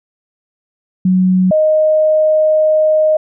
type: tone pair in turn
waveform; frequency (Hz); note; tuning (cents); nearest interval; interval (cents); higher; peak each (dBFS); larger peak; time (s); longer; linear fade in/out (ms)
sine; 185 / 620.8; F#3 / D#5; 0 / -4; octave + major sixth; 2096; second; -8; neither; 1.05-1.51 / 1.51-3.17; second; 5
effects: none